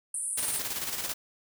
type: band-pass noise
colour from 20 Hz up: white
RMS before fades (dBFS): -33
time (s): 0.14-0.59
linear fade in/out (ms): 5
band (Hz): 8700 to 10000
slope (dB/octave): 96
type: noise with tremolo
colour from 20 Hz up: white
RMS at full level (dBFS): -32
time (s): 0.37-1.14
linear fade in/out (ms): 10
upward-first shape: square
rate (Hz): 18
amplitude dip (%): 45
effects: none